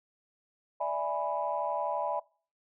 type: chord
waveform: sine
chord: E dominant seventh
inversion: third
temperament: equal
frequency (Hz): 587.3 / 659.3 / 830.6 / 987.8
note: D5 / E5 / G#5 / B5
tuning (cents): 0 / 0 / 0 / 0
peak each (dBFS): -34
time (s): 0.8-2.2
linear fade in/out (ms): 10
effects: noise-tail reverb RT60 0.4 s tail -23 dB re dry + tanh soft clip ceiling -18 dBFS